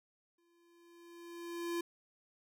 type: tone with exponential growth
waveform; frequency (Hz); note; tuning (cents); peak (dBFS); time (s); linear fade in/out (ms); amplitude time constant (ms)
square; 342; F4; -36; -34; 0.38-1.81; 5; 310
effects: none